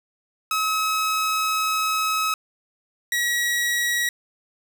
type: tone pair in turn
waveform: sawtooth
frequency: 1282 / 1915.7 Hz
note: E6 / A#6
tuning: -49 / +47 cents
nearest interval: perfect fifth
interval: 696 cents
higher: second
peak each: -17 dBFS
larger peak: neither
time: 0.51-2.34 / 3.12-4.09 s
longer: first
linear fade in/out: 2 ms
effects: none